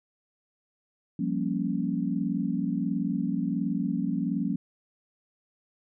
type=chord; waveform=sine; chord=G half-diminished seventh; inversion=third; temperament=equal; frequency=174.61 / 196 / 233.1 / 277.2 Hz; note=F3 / G3 / Bb3 / Db4; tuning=0 / 0 / 0 / 0 cents; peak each=-31 dBFS; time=1.19-4.56 s; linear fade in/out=5 ms; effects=none